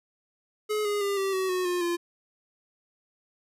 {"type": "tone with pitch steps", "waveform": "square", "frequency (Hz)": [424.7, 412.4, 400.4, 388.8, 377.5, 366.5, 355.9, 345.6], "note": ["G#4", "G#4", "G4", "G4", "F#4", "F#4", "F4", "F4"], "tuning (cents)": [39, -12, 37, -14, 35, -16, 33, -18], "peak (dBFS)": -26, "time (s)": [0.69, 1.97], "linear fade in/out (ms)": 20, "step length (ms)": 160, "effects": ["resampled to 32000 Hz"]}